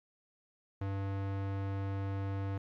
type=tone with low-pass filter; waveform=square; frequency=98 Hz; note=G2; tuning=in tune; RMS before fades=-36 dBFS; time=0.81-2.58 s; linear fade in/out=5 ms; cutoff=2000 Hz; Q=0.61; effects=12-bit